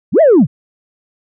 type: linear two-way sweep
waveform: sine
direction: up then down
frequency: 103.83 to 678 to 103.83 Hz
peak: -3 dBFS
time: 0.12-0.47 s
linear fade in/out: 50 ms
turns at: 0.21 s
effects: tanh soft clip ceiling -2 dBFS